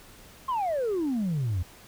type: exponential sweep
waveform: sine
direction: down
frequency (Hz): 1089 to 82.6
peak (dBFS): -23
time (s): 0.48-1.63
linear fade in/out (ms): 10
effects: tanh soft clip ceiling -23 dBFS + pink hiss -51 dBFS RMS until 1.87 s